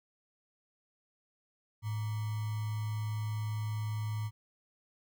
sine tone with sample-and-hold, 107.5 Hz, A2, 40 cents flat, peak -32 dBFS, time 1.82-4.31 s, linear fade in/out 50 ms, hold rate 1050 Hz, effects none

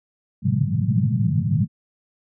pink band-pass noise, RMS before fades -20 dBFS, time 0.42-1.68 s, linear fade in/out 50 ms, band 100 to 210 Hz, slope 96 dB/octave, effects none

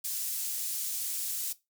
pink high-pass noise, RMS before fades -34 dBFS, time 0.04-1.53 s, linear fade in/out 10 ms, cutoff 7800 Hz, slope 12 dB/octave, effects noise-tail reverb RT60 0.2 s tail -17 dB re dry

